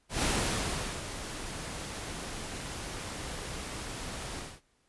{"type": "noise with ADSR envelope", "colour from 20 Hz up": "pink", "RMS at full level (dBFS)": -28, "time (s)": [0.09, 4.61], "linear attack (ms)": 130, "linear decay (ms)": 790, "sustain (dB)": -11, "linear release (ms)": 230, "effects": ["pink hiss -71 dBFS RMS until 4.88 s", "resampled to 24000 Hz"]}